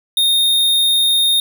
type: tone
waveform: square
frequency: 3686 Hz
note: A#7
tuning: 20 cents flat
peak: -12 dBFS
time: 0.17-1.4 s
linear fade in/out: 2 ms
effects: none